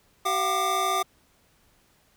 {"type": "tone cluster", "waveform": "square", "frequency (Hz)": [380.8, 692, 752, 1196], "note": ["F#4", "F5", "F#5", "D6"], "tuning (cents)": [50, -16, 28, 31], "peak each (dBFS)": [-33, -31, -31, -26], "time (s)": [0.25, 1.03], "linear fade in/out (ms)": 10, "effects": ["pink hiss -63 dBFS RMS until 2.16 s"]}